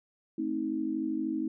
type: chord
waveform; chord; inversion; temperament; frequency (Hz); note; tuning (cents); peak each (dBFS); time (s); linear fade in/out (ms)
sine; A diminished; none; just; 220 / 264 / 316.8; A3 / C4 / Eb4; 0 / +16 / +31; -37 / -34 / -31; 0.38-1.48; 5
effects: none